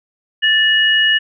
sine tone pair together, 1760 / 2897 Hz, A6 / F#7, 0 / -37 cents, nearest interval major sixth, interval 863 cents, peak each -13 dBFS, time 0.42-1.19 s, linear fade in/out 20 ms, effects none

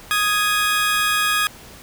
25% pulse tone pair together, 1244.5 / 1661.2 Hz, D#6 / G#6, 0 / 0 cents, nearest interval perfect fourth, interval 500 cents, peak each -16 dBFS, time 0.11-1.47 s, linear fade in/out 0 ms, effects pink hiss -42 dBFS RMS until 1.82 s

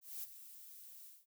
violet noise with ADSR envelope, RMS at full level -43 dBFS, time 0.01-1.26 s, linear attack 220 ms, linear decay 24 ms, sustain -12 dB, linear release 200 ms, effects none

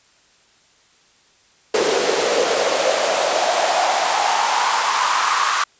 pink noise with high-pass filter sweep, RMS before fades -18 dBFS, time 1.74-5.64 s, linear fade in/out 5 ms, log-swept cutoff 410 to 1200 Hz, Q 4.8, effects white hiss -55 dBFS RMS until 5.79 s + resampled to 16000 Hz

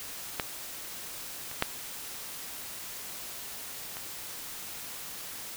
clicks, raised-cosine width 0.3 ms, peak -12 / -25 / -8 / -24 dBFS, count 4, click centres 0.398 / 1.514 / 1.624 / 3.969 s, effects white hiss -41 dBFS RMS until 5.56 s

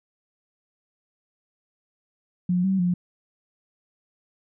sine tone with pitch steps, 179.1 / 191.5 / 177.5 Hz, F3 / G3 / F3, +44 / -40 / +28 cents, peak -19 dBFS, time 2.49-2.94 s, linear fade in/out 5 ms, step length 150 ms, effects none

